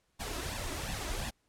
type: noise with flanger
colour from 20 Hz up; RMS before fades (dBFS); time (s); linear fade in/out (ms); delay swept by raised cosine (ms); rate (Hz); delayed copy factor
pink; -37; 0.19-1.31; 20; 1.1 to 3.1; 2.8; +0.7
effects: pink hiss -75 dBFS RMS until 1.48 s + low-pass 11000 Hz 12 dB/octave